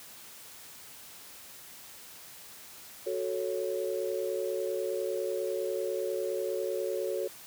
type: chord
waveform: sine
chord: F# minor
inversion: none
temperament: equal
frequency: 370 / 440 / 554.4 Hz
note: F#4 / A4 / C#5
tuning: 0 / 0 / 0 cents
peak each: -34 dBFS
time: 3.06-7.28 s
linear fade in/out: 10 ms
effects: white hiss -49 dBFS RMS until 7.46 s + high-pass 60 Hz 12 dB/octave